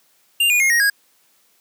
square tone with pitch steps, 2794 / 2446 / 2142 / 1875.6 / 1642.2 Hz, F7 / D#7 / C7 / A#6 / G#6, 0 / -30 / +40 / +10 / -20 cents, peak -14 dBFS, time 0.4-0.9 s, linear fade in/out 5 ms, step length 100 ms, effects white hiss -59 dBFS RMS until 1.6 s + high-pass 150 Hz 12 dB/octave

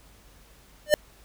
square tone with exponential growth, 600 Hz, D5, 37 cents sharp, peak -11 dBFS, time 0.86-0.94 s, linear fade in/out 0 ms, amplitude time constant 16 ms, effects added 50 Hz sine -56 dBFS peak until 1.24 s + pink hiss -56 dBFS RMS until 1.24 s

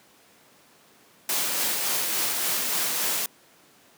white noise with tremolo, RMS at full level -25 dBFS, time 1.29-3.26 s, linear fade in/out 2 ms, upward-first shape sine, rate 3.5 Hz, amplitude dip 25%, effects pink hiss -56 dBFS RMS until 3.97 s + high-pass 200 Hz 12 dB/octave

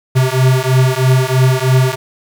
square beating tone pair, 128.2 / 131.3 Hz, C3 / C3, -35 / +6 cents, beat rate 3.1 Hz, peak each -13 dBFS, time 0.15-1.96 s, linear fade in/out 20 ms, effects 7-bit

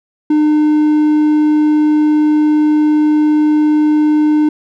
triangle tone, 302.9 Hz, D#4, 46 cents flat, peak -6 dBFS, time 0.3-4.49 s, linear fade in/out 5 ms, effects none

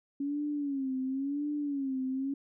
sine tone with vibrato, 277.2 Hz, C#4, in tune, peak -30 dBFS, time 0.2-2.34 s, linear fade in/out 5 ms, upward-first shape sine, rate 0.95 Hz, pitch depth 110 cents each way, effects none

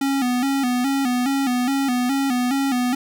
square tone with vibrato, 260.5 Hz, C4, 7 cents flat, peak -19 dBFS, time 0.01-2.95 s, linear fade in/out 5 ms, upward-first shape square, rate 2.4 Hz, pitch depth 91 cents each way, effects none

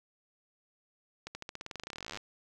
accelerating click train, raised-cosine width 0.2 ms, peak -23 dBFS, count 29, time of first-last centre 1.27-2.173 s, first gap 80 ms, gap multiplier 0.92, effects none

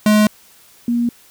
square / sine tone pair in turn, 211.9 / 237.8 Hz, G#3 / A#3, +35 / +35 cents, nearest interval major second, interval 200 cents, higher second, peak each -10 / -14 dBFS, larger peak first, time 0.06-0.27 / 0.88-1.09 s, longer neither, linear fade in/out 2 ms, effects white hiss -48 dBFS RMS until 1.3 s

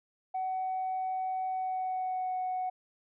sine tone with pitch glide, 751 to 740.2 Hz, F#5 to F#5, +26 to 0 cents, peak -29 dBFS, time 0.34-2.7 s, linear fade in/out 10 ms, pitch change -26 cents, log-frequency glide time 1.5-2.37 s, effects tanh soft clip ceiling -27 dBFS

